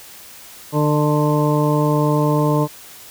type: harmonic tone with a mistuned harmonic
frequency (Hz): 149.7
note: D3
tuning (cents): +33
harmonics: 1 / 2 / 3 / 4 / 6 / 7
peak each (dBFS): -17 / -20 / -22 / -23 / -25 / -25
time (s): 0.72-2.68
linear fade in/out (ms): 50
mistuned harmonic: 6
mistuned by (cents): -21
effects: white hiss -40 dBFS RMS until 3.1 s